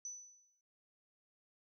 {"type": "tone with exponential decay", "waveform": "sine", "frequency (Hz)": 5980, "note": "F#8", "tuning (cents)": 17, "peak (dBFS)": -40, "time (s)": [0.05, 0.61], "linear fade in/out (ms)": 2, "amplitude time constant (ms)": 120, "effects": []}